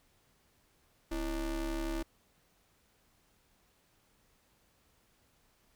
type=ring-modulated tone; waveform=square; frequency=147.1 Hz; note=D3; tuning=3 cents sharp; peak=-31 dBFS; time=1.11-2.03 s; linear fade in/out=10 ms; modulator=183 Hz; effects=pink hiss -70 dBFS RMS until 5.75 s